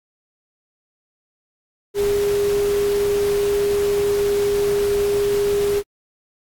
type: tone in noise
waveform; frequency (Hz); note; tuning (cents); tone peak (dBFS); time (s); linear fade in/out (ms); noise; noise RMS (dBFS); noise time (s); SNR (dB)
sine; 406.2; G#4; -38; -16; 1.94-5.83; 50; pink; -31; 1.94-5.83; +12
effects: AAC 64 kbps